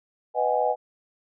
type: chord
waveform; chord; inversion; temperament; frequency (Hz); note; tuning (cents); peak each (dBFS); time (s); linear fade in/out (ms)
sine; G# minor seventh; first; just; 498.4 / 623 / 747.5 / 830.6; B4 / D#5 / F#5 / G#5; +16 / +2 / +17 / 0; -26; 0.34-0.76; 50
effects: none